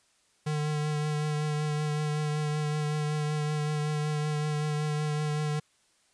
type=tone with vibrato; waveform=square; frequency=150.7 Hz; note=D3; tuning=45 cents sharp; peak=-28 dBFS; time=0.46-5.6 s; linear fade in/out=10 ms; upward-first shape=triangle; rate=5.3 Hz; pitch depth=23 cents each way; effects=white hiss -67 dBFS RMS until 6.13 s + resampled to 22050 Hz